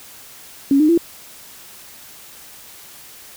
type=tone with pitch steps; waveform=sine; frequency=277.2 / 305.8 / 337.4 Hz; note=C#4 / D#4 / E4; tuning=0 / -30 / +40 cents; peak=-10 dBFS; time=0.71-0.977 s; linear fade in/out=2 ms; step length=89 ms; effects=white hiss -41 dBFS RMS until 3.36 s